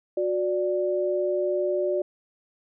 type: tone pair together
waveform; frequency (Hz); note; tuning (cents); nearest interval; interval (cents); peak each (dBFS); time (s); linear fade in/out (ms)
sine; 365.1 / 587.3; F#4 / D5; -23 / 0; minor sixth; 823; -25; 0.17-2.02; 5
effects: none